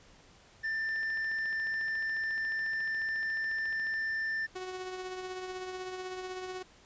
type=tone; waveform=triangle; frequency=1783 Hz; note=A6; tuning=22 cents sharp; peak=-29 dBFS; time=0.63-4.47 s; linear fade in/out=20 ms
type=click train; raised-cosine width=0.3 ms; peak=-34 dBFS; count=44; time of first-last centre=0.89-3.94 s; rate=14.1 Hz
type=tone with tremolo; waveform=sawtooth; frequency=370 Hz; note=F#4; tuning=in tune; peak=-32 dBFS; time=4.55-6.63 s; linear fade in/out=10 ms; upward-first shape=triangle; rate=16 Hz; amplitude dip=45%
effects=pink hiss -59 dBFS RMS until 6.85 s + resampled to 16000 Hz